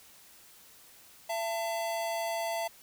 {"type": "tone pair together", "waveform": "square", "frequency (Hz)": [673, 892.4], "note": ["E5", "A5"], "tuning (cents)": [36, 24], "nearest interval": "perfect fourth", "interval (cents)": 488, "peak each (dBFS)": [-33, -37], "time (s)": [1.29, 2.68], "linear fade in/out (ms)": 10, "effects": ["white hiss -56 dBFS RMS until 2.82 s"]}